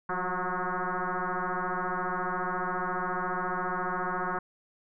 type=tone with frequency modulation; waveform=sine; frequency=174.8 Hz; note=F3; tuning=2 cents sharp; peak=-28 dBFS; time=0.09-4.39 s; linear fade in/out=5 ms; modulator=182 Hz; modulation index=7.8; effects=none